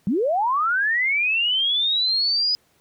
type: linear sweep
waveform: sine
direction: up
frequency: 171.7 to 5000 Hz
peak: -18 dBFS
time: 0.07-2.55 s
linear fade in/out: 0 ms
effects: pink hiss -62 dBFS RMS until 2.8 s + high-pass 80 Hz 12 dB/octave